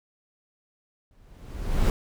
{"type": "noise with exponential growth", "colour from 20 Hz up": "brown", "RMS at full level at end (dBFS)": -18, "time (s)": [1.11, 1.9], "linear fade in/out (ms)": 1, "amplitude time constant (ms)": 170, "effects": []}